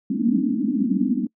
white band-pass noise, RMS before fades -21 dBFS, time 0.1-1.27 s, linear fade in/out 10 ms, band 190 to 300 Hz, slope 96 dB/octave, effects noise-tail reverb RT60 0.1 s tail -26 dB re dry

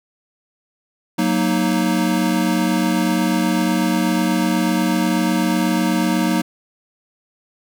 square chord, D# minor, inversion first, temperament equal, 185 / 233.1 / 311.1 Hz, F#3 / A#3 / D#4, 0 / 0 / 0 cents, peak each -21 / -21 / -21 dBFS, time 1.18-6.42 s, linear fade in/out 10 ms, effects none

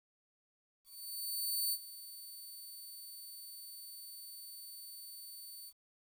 5% pulse tone with ADSR envelope, 4520 Hz, C#8, 33 cents sharp, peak -25 dBFS, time 0.84-5.73 s, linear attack 880 ms, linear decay 58 ms, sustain -16 dB, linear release 57 ms, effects 11-bit

